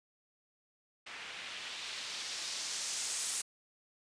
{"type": "noise with low-pass filter sweep", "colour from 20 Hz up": "blue", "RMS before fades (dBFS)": -40, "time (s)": [1.06, 3.42], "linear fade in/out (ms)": 10, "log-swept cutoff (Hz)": [2200, 8900], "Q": 1.3, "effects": ["resampled to 22050 Hz"]}